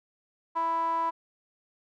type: tone with band-pass filter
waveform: sawtooth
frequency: 330 Hz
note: E4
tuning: 2 cents sharp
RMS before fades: -28 dBFS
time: 0.55-1.11 s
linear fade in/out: 20 ms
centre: 1000 Hz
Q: 8
effects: none